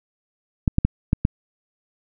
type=clicks; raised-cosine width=5 ms; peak=-4 dBFS; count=5; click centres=0.678 / 0.784 / 0.85 / 1.131 / 1.251 s; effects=none